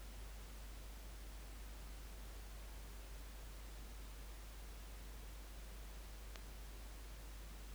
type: click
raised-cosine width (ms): 0.2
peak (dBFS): -30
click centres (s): 6.358
effects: added 50 Hz sine -50 dBFS peak until 7.74 s + pink hiss -59 dBFS RMS until 7.74 s